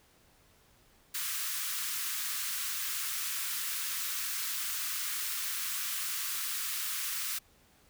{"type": "high-pass noise", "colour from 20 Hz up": "white", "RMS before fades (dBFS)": -35, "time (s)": [1.14, 7.39], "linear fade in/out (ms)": 10, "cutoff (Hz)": 1100, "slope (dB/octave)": 48, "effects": ["pink hiss -64 dBFS RMS until 7.89 s"]}